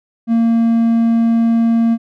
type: tone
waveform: triangle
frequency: 229.8 Hz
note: A#3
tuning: 25 cents flat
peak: -8 dBFS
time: 0.27-1.98 s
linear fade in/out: 50 ms
effects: none